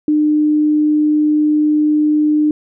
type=tone; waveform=sine; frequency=302 Hz; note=D4; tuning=48 cents sharp; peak=-10 dBFS; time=0.08-2.51 s; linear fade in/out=2 ms; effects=none